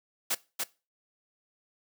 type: noise with echo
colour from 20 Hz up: white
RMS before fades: -28 dBFS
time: 0.3-0.35 s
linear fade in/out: 10 ms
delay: 290 ms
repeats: 1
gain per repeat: -3 dB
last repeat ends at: 0.64 s
effects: noise-tail reverb RT60 0.3 s tail -21 dB re dry + high-pass 200 Hz 12 dB/octave